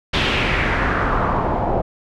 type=noise with low-pass filter sweep; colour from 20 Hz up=pink; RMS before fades=-19 dBFS; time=0.13-1.82 s; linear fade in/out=10 ms; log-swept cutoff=3400 to 660 Hz; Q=2.5; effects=none